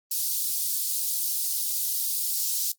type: high-pass noise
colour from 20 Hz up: white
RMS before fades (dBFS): -27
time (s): 0.11-2.72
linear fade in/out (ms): 5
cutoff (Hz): 4300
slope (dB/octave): 24
effects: noise-tail reverb RT60 0.1 s tail -17 dB re dry + Opus 24 kbps